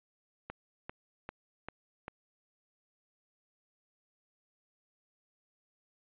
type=click train; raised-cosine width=0.5 ms; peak=-25 dBFS; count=5; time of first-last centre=0.5-2.081 s; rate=2.53 Hz; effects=resampled to 8000 Hz